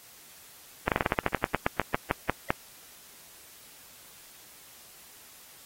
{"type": "slowing click train", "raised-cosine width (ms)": 0.5, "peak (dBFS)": -8, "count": 17, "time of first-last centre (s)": [0.88, 2.505], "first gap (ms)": 38, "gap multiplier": 1.12, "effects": ["white hiss -52 dBFS RMS until 5.65 s", "AAC 48 kbps"]}